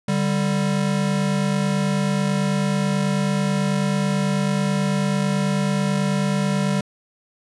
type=tone pair together; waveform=square; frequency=146.83 / 196 Hz; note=D3 / G3; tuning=0 / 0 cents; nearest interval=perfect fourth; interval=500 cents; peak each=-24 / -21 dBFS; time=0.08-6.81 s; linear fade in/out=5 ms; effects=resampled to 24000 Hz